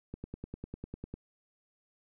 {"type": "click train", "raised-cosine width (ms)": 3, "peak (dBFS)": -27, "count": 11, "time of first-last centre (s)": [0.14, 1.14], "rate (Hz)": 10, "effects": []}